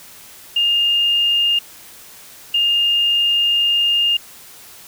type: tone pair in turn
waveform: sine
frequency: 2822 / 2822 Hz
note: F7 / F7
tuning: +17 / +17 cents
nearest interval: unison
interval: 0 cents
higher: neither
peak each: -13 dBFS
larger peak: neither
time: 0.56-1.59 / 2.54-4.17 s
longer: second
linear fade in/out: 5 ms
effects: white hiss -41 dBFS RMS until 4.87 s